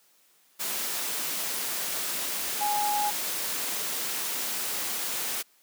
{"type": "tone in noise", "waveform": "sine", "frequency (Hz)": 830.6, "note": "G#5", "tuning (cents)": 0, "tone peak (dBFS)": -25, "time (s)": [2.6, 3.11], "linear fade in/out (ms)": 20, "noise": "white", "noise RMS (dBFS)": -31, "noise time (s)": [0.59, 5.43], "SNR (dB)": 3, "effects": ["white hiss -63 dBFS RMS until 5.62 s", "high-pass 200 Hz 12 dB/octave"]}